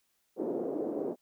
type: band-pass noise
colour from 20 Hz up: white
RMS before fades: -34 dBFS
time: 0.36-1.16 s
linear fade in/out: 50 ms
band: 260 to 460 Hz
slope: 24 dB/octave
effects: white hiss -75 dBFS RMS until 1.21 s